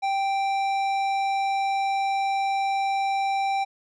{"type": "tone with tanh clipping", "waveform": "sine", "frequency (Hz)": 784, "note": "G5", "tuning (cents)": 0, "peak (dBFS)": -24, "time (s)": [0.02, 3.65], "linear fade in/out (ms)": 20, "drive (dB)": 13, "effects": []}